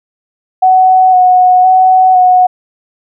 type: tone with vibrato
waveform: sine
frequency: 740 Hz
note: F#5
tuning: in tune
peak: -3 dBFS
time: 0.62-2.47 s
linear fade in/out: 10 ms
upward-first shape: square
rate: 0.98 Hz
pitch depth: 17 cents each way
effects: none